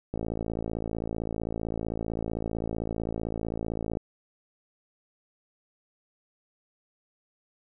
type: click train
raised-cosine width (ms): 2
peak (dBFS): -18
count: 214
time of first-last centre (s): 0.14-3.971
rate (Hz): 55.6
effects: none